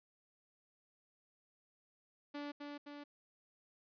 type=tone with echo; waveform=sawtooth; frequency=290 Hz; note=D4; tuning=22 cents flat; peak=-38 dBFS; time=2.34-2.52 s; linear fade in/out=10 ms; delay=260 ms; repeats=2; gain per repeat=-3 dB; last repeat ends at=3.04 s; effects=resampled to 11025 Hz